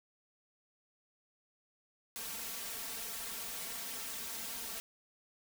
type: noise with comb filter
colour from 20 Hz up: white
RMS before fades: -42 dBFS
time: 2.16-4.8 s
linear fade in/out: 0 ms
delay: 4.4 ms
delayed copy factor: +1
effects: none